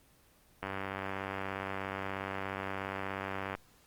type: click train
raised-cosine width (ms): 0.5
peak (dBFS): -21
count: 284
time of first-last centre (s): 0.63-3.551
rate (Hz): 96.9
effects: pink hiss -64 dBFS RMS until 3.86 s + Opus 24 kbps